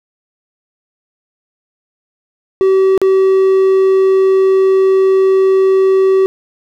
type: tone with dropouts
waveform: triangle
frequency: 382.5 Hz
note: G4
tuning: 42 cents flat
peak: -5 dBFS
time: 2.61-6.26 s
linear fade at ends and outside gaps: 0 ms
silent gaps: 2.977-3.016 s
effects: none